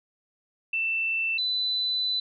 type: tone pair in turn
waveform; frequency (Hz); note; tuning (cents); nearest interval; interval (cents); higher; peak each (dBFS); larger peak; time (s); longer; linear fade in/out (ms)
sine; 2669 / 3999; E7 / B7; +21 / +21; perfect fifth; 700; second; -24; neither; 0.73-1.38 / 1.38-2.2; second; 5
effects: none